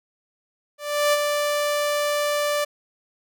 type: tone with ADSR envelope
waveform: sawtooth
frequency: 587.3 Hz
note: D5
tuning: in tune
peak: -12 dBFS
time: 0.78-2.65 s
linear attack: 350 ms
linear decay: 32 ms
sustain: -5 dB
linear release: 13 ms
effects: none